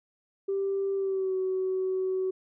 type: tone with pitch glide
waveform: sine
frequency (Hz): 392 to 375.6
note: G4 to F#4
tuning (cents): 0 to +26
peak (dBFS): -25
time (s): 0.48-2.31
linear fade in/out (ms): 10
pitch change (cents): -74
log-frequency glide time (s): 0.95-1.35
effects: tanh soft clip ceiling -21 dBFS